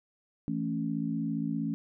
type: chord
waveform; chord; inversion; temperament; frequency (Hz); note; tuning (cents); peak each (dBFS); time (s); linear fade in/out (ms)
sine; A major; second; equal; 164.81 / 220 / 277.2; E3 / A3 / C#4; 0 / 0 / 0; -34 / -33 / -33; 0.48-1.74; 0
effects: none